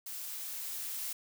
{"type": "noise with level ramp", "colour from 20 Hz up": "blue", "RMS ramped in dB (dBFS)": [-42, -38], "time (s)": [0.06, 1.13], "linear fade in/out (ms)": 5, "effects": []}